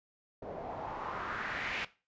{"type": "noise with low-pass filter sweep", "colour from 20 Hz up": "white", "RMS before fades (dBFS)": -39, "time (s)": [0.42, 1.85], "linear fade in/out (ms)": 5, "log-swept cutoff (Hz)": [550, 2500], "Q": 2.6, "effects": ["noise-tail reverb RT60 0.3 s tail -17 dB re dry", "resampled to 16000 Hz"]}